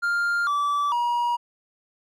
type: tone with pitch steps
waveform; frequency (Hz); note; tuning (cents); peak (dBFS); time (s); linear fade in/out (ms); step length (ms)
triangle; 1400 / 1157 / 956.2; F6 / D6 / A#5; +4 / -26 / +44; -19; 0.02-1.37; 20; 450
effects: none